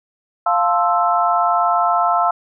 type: chord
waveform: sine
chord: F major seventh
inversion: none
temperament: equal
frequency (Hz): 698.5 / 880 / 1046.5 / 1318.5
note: F5 / A5 / C6 / E6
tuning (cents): 0 / 0 / 0 / 0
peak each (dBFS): -17 / -21 / -21 / -18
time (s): 0.46-2.31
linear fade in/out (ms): 5
effects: none